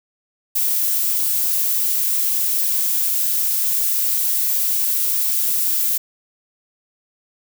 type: noise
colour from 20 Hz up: violet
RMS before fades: -19 dBFS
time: 0.55-5.98 s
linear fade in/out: 10 ms
effects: none